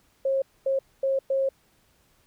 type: tone bursts at uneven times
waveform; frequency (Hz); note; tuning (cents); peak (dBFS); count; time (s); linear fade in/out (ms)
sine; 539; C#5; -49; -21; 4; 0.25-0.42 / 0.66-0.79 / 1.03-1.19 / 1.3-1.49; 5
effects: pink hiss -64 dBFS RMS until 2.26 s